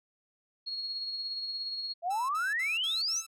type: tone with tremolo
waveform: sine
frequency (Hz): 4305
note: C8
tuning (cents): +49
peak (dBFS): -32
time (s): 0.66-1.94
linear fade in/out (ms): 20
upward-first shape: sine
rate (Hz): 17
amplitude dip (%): 35
type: exponential sweep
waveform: sine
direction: up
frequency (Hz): 659.3 to 6645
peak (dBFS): -28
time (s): 2.02-3.23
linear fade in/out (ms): 50
type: tone bursts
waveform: 5% pulse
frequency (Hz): 1319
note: E6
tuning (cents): +1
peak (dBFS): -31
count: 5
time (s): 2.1-3.266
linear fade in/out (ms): 10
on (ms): 190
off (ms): 54
effects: low-pass 11000 Hz 12 dB/octave